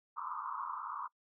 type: band-pass noise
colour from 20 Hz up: pink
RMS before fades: -41 dBFS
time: 0.16-1.08 s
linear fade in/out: 20 ms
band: 940 to 1300 Hz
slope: 96 dB/octave
effects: noise-tail reverb RT60 0.1 s tail -24 dB re dry